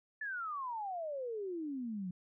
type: exponential sweep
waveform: sine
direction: down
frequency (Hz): 1760 to 174.61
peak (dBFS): -37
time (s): 0.21-2.11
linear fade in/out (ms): 5
effects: none